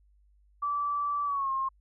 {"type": "tone with pitch glide", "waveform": "sine", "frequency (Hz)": [1159, 1069], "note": ["D6", "C6"], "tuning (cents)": [-23, 37], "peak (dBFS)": -27, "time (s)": [0.62, 1.69], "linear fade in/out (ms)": 10, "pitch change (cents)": -140, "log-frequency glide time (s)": [1.25, 1.51], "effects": ["added 50 Hz sine -60 dBFS peak until 1.8 s"]}